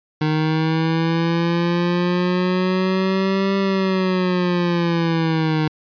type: linear two-way sweep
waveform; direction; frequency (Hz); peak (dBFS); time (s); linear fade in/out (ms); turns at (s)
25% pulse; up then down; 153.8 to 196 to 154.1; -13; 0.21-5.68; 5; 3.57
effects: resampled to 11025 Hz